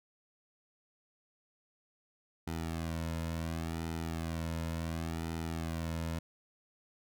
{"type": "tone with flanger", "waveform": "sawtooth", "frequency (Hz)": 82, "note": "E2", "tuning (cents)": -9, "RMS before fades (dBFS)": -37, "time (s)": [2.47, 6.19], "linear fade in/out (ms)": 5, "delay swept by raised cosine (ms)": [1.8, 2.6], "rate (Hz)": 0.7, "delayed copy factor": -0.75, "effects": []}